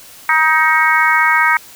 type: harmonic tone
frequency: 315.1 Hz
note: D#4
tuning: 22 cents sharp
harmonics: 3 / 4 / 5 / 6 / 7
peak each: -16 / -16 / -16 / -16 / -16 dBFS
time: 0.29-1.57 s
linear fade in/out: 2 ms
effects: white hiss -39 dBFS RMS until 1.75 s